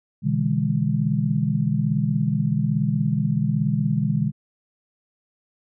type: chord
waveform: sine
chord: E dominant seventh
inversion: second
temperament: just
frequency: 123.61 / 148.33 / 164.81 / 206 Hz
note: B2 / D3 / E3 / G#3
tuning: +2 / +18 / 0 / -14 cents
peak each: -25 / -23 / -26 / -24 dBFS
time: 0.22-4.32 s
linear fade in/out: 50 ms
effects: none